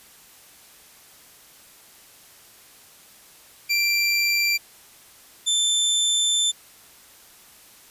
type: tone pair in turn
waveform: 25% pulse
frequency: 2359 / 3542 Hz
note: D7 / A7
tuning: +7 / +11 cents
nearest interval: perfect fifth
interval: 704 cents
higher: second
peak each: -15 dBFS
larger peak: neither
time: 3.69-4.58 / 5.46-6.52 s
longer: second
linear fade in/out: 20 ms
effects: white hiss -50 dBFS RMS until 7.9 s + resampled to 32000 Hz